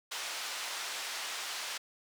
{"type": "band-pass noise", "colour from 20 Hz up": "white", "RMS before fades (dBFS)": -39, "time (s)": [0.11, 1.78], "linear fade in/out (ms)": 10, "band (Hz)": [680, 5400], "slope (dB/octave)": 12, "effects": []}